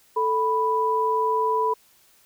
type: tone pair together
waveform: sine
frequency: 440 / 987.8 Hz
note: A4 / B5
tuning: 0 / 0 cents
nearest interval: octave + major second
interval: 1400 cents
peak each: -24 / -21 dBFS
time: 0.16-1.74 s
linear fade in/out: 10 ms
effects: white hiss -58 dBFS RMS until 2.25 s